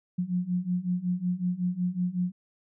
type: beating tone pair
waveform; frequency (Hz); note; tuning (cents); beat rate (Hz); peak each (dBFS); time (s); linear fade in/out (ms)
sine; 176.4 / 181.8; F3 / F#3; +18 / -30; 5.4; -30 / -28; 0.18-2.32; 10
effects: none